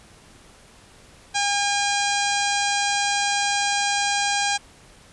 harmonic tone, 809 Hz, G#5, 46 cents flat, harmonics 1 / 2 / 3 / 4 / 5 / 6 / 7 / 8 / 9 / 10, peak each -24 / -27 / -29 / -30 / -31 / -32 / -32 / -33 / -34 / -34 dBFS, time 1.34-4.58 s, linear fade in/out 20 ms, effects pink hiss -50 dBFS RMS until 5.12 s + resampled to 24000 Hz

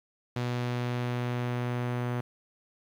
sawtooth tone with low-pass filter sweep, 122.4 Hz, B2, 15 cents flat, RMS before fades -31 dBFS, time 0.36-2.21 s, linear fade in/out 5 ms, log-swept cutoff 4500 to 1900 Hz, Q 0.93, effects 9-bit

